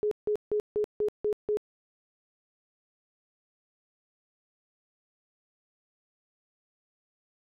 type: tone bursts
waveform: sine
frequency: 420.4 Hz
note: G#4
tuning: 21 cents sharp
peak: -24 dBFS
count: 7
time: 0.03-1.571 s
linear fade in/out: 0 ms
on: 83 ms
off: 160 ms
effects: none